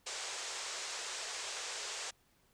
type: band-pass noise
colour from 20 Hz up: white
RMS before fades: -42 dBFS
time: 0.06-2.11 s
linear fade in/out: 10 ms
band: 380 to 8000 Hz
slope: 48 dB/octave
effects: pink hiss -71 dBFS RMS until 2.53 s